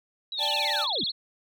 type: linear sweep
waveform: sine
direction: down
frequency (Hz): 3951 to 142.7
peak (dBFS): -31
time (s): 0.32-1.04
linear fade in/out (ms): 2
type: tone with vibrato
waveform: sine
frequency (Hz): 3796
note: A#7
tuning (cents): +31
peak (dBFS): -26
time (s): 0.37-1.12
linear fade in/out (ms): 20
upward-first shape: sine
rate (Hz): 18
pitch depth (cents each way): 240
type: chord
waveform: square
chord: D suspended fourth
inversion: none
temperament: equal with one note detuned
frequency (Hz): 587.3 / 797.7 / 880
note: D5 / G5 / A5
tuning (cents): 0 / +30 / 0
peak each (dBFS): -35 / -35 / -33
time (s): 0.38-0.87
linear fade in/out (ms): 50
effects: none